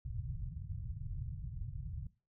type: low-pass noise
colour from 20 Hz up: white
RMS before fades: -42 dBFS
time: 0.05-2.07 s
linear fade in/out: 5 ms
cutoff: 140 Hz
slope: 48 dB/octave
effects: noise-tail reverb RT60 0.3 s tail -17 dB re dry